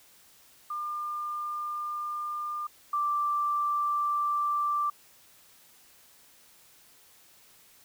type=tone pair in turn; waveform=sine; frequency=1200 / 1174.6 Hz; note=D6 / D6; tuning=+37 / 0 cents; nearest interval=unison; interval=37 cents; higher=first; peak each=-31 / -25 dBFS; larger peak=second; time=0.7-2.67 / 2.93-4.9 s; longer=neither; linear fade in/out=5 ms; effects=white hiss -58 dBFS RMS until 7.84 s